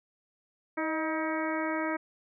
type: harmonic tone with a mistuned harmonic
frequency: 318.1 Hz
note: D#4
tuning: 38 cents sharp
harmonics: 1 / 2 / 3 / 4 / 5 / 6 / 7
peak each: -32 / -35 / -37 / -38 / -39 / -40 / -40 dBFS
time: 0.77-1.97 s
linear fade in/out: 10 ms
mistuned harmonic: 2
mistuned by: -36 cents
effects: none